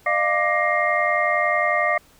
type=tone cluster; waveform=sine; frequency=606 / 697 / 1181 / 1880 / 2112 Hz; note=D#5 / F5 / D6 / A#6 / C7; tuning=-46 / -4 / +9 / +14 / +16 cents; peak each=-24 dBFS; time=0.06-1.98 s; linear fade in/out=5 ms; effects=pink hiss -54 dBFS RMS until 2.19 s